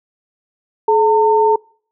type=tone pair together; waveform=sine; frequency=427.8 / 906.5 Hz; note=A4 / A#5; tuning=-49 / -49 cents; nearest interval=octave + minor second; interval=1300 cents; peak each=-12 dBFS; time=0.88-1.56 s; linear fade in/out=5 ms; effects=noise-tail reverb RT60 0.5 s tail -26 dB re dry